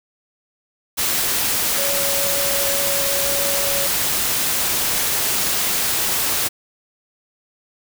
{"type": "tone in noise", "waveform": "sine", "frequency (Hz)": 560, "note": "C#5", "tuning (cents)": 18, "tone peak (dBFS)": -25, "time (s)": [1.77, 3.88], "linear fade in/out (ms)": 20, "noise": "white", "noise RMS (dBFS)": -20, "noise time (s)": [0.97, 6.49], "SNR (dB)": -8, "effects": []}